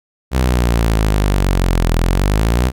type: exponential two-way sweep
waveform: sawtooth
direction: down then up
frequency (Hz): 65.41 to 40.84 to 65.41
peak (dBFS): -8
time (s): 0.31-2.72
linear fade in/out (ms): 50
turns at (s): 1.97
effects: none